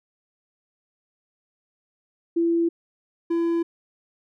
sine / triangle tone pair in turn, 336.4 / 336.4 Hz, E4 / E4, +35 / +35 cents, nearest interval unison, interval 0 cents, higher neither, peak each -18 dBFS, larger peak neither, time 2.36-2.69 / 3.3-3.63 s, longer neither, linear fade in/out 10 ms, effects none

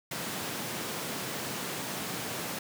pink high-pass noise, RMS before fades -36 dBFS, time 0.11-2.59 s, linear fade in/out 5 ms, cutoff 130 Hz, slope 24 dB/octave, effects none

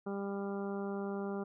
harmonic tone, 198.8 Hz, G3, 25 cents sharp, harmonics 1 / 2 / 3 / 4 / 5 / 6 / 7, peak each -38 / -39 / -47 / -47 / -53 / -51 / -52 dBFS, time 0.06-1.44 s, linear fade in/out 10 ms, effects none

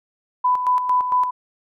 sine tone with tremolo, 998 Hz, B5, 18 cents sharp, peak -14 dBFS, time 0.44-1.31 s, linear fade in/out 10 ms, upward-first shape square, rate 4.4 Hz, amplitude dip 55%, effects none

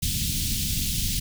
pink band-stop noise, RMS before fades -26 dBFS, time 0.02-1.2 s, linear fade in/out 10 ms, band 210 to 3100 Hz, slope 24 dB/octave, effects none

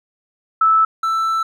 sine / triangle tone pair in turn, 1312 / 1325.7 Hz, E6 / E6, -9 / +9 cents, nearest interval unison, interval 18 cents, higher second, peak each -10 / -14 dBFS, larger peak first, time 0.61-0.85 / 1.03-1.43 s, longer second, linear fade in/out 5 ms, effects none

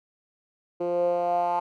10% pulse tone with band-pass filter sweep, 174.61 Hz, F3, in tune, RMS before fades -25 dBFS, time 0.8-1.6 s, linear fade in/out 10 ms, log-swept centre 420 to 870 Hz, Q 5.7, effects none

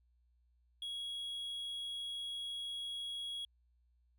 triangle tone, 3322 Hz, G#7, in tune, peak -38 dBFS, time 0.82-3.45 s, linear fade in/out 2 ms, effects added 60 Hz sine -69 dBFS peak until 4.18 s

